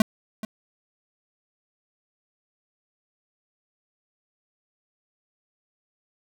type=tone with echo; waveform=square; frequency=216.7 Hz; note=A3; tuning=26 cents flat; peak=-15 dBFS; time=0-0.02 s; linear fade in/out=2 ms; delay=430 ms; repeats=1; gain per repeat=-15 dB; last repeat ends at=0.45 s; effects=none